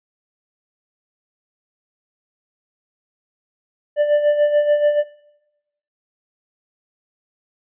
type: tone with tremolo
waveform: triangle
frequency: 590 Hz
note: D5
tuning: 8 cents sharp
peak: -9 dBFS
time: 3.96-5.04 s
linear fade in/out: 50 ms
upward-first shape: sine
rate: 6.9 Hz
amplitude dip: 60%
effects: noise-tail reverb RT60 0.9 s tail -19 dB re dry + resampled to 8000 Hz